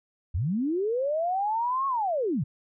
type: linear two-way sweep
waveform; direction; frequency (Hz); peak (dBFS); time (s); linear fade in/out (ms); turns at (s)
sine; up then down; 67.8 to 1108.7 to 106; -24; 0.34-2.44; 10; 1.87
effects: none